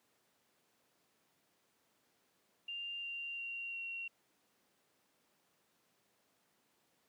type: tone with pitch steps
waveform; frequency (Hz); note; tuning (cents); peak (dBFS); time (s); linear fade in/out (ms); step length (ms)
sine; 2794 / 2776 / 2759 / 2741; F7 / F7 / F7 / F7; 0 / -11 / -22 / -33; -40; 2.68-4.08; 5; 350
effects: pink hiss -75 dBFS RMS until 7.08 s + high-pass 200 Hz 12 dB/octave